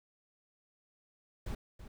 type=noise with echo; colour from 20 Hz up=brown; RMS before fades=-38 dBFS; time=1.46-1.55 s; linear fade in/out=5 ms; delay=330 ms; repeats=1; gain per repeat=-11 dB; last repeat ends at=1.88 s; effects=none

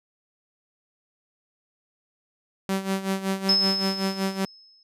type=tone with tremolo; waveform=sawtooth; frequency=192.8 Hz; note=G3; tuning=28 cents flat; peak=-18 dBFS; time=2.69-4.45 s; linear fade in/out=0 ms; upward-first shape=sine; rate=5.3 Hz; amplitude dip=75%
type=tone with exponential decay; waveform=sine; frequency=5190 Hz; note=E8; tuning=28 cents flat; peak=-16 dBFS; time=3.49-4.83 s; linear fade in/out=2 ms; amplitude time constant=290 ms
effects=resampled to 32000 Hz

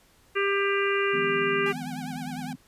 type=harmonic tone; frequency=397.4 Hz; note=G4; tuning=24 cents sharp; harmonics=1 / 3 / 4 / 5 / 6 / 7; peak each=-25 / -30 / -31 / -32 / -33 / -33 dBFS; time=0.35-1.73 s; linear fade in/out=20 ms
type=chord; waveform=sine; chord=F half-diminished seventh; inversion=third; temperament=just; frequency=157.15 / 174.61 / 209.5 / 251.4 Hz; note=Eb3 / F3 / Ab3 / Cb4; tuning=+18 / 0 / +15 / +31 cents; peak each=-39 / -41 / -41 / -35 dBFS; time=1.13-2.56 s; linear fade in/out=10 ms
type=tone with vibrato; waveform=sawtooth; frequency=783 Hz; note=G5; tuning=2 cents flat; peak=-34 dBFS; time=1.66-2.53 s; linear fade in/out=2 ms; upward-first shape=triangle; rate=9.9 Hz; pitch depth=160 cents each way
effects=pink hiss -60 dBFS RMS until 2.67 s + resampled to 32000 Hz

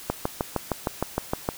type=click train; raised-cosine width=1 ms; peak=-9 dBFS; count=10; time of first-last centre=0.1-1.489 s; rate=6.48 Hz; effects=white hiss -42 dBFS RMS until 1.57 s

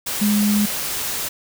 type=tone in noise; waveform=sine; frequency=207.7 Hz; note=G#3; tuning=in tune; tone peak=-15 dBFS; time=0.21-0.66 s; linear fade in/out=10 ms; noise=white; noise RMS=-25 dBFS; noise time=0.06-1.29 s; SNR=+7 dB; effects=none

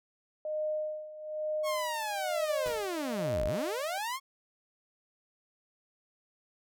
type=tone with tremolo; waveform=sine; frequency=614 Hz; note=D#5; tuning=23 cents flat; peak=-29 dBFS; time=0.45-3.98 s; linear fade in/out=2 ms; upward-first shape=sine; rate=1.1 Hz; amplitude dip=80%
type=linear two-way sweep; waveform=sawtooth; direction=down then up; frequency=1108.7 to 37.67 to 1108.7 Hz; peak=-29 dBFS; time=1.63-4.2 s; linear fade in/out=50 ms; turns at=3.45 s
type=noise with exponential decay; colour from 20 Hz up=pink; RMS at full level=-40 dBFS; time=2.66-2.99 s; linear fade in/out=0 ms; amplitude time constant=70 ms
effects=none

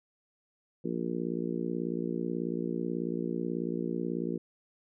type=harmonic tone; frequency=58.27 Hz; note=A#1; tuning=in tune; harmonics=3 / 4 / 5 / 6 / 7 / 8; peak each=-36 / -36 / -38 / -36 / -40 / -41 dBFS; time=0.84-4.38 s; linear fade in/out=10 ms; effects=none

